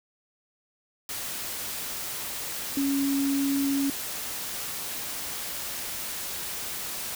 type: tone in noise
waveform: sine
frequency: 277.2 Hz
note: C#4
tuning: in tune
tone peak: -23 dBFS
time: 2.77-3.9 s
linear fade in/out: 2 ms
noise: white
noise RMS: -34 dBFS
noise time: 1.09-7.15 s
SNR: +8 dB
effects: none